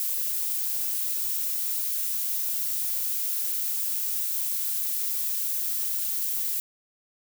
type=noise; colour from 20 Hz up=violet; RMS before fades=-28 dBFS; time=0-6.6 s; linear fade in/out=0 ms; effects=none